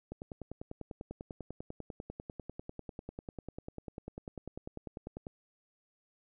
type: click train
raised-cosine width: 2 ms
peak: -28 dBFS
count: 53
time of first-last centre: 0.12-5.269 s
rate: 10.1 Hz
effects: none